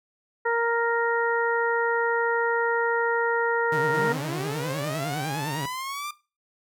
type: harmonic tone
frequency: 466.2 Hz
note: A#4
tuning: in tune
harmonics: 1 / 2 / 3 / 4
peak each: -24 / -27 / -29 / -30 dBFS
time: 0.45-4.13 s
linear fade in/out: 10 ms
type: tone with vibrato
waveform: sawtooth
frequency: 146.83 Hz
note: D3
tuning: in tune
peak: -25 dBFS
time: 3.72-5.66 s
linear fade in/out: 5 ms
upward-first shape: triangle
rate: 9.8 Hz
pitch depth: 190 cents each way
type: linear sweep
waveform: sawtooth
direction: up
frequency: 155.1 to 1200 Hz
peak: -27 dBFS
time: 3.94-6.11 s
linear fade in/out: 5 ms
effects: noise-tail reverb RT60 0.3 s tail -18 dB re dry